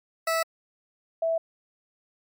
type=tone pair in turn; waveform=20% pulse / sine; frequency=654 / 656.9 Hz; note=E5 / E5; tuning=-14 / -6 cents; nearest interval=unison; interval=8 cents; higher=second; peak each=-18 / -22 dBFS; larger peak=first; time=0.27-0.43 / 1.22-1.38 s; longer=neither; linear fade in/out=5 ms; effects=MP3 96 kbps